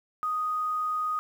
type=tone with quantisation; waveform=sine; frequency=1244.5 Hz; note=D#6; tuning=in tune; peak=-26 dBFS; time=0.23-1.19 s; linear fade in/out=0 ms; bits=9; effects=none